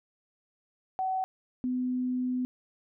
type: tone pair in turn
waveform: sine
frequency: 755 / 252 Hz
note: F#5 / B3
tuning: +35 / +35 cents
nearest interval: octave + perfect fifth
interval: 1900 cents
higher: first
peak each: -27 / -27 dBFS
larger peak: neither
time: 0.99-1.24 / 1.64-2.45 s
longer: second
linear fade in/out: 0 ms
effects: none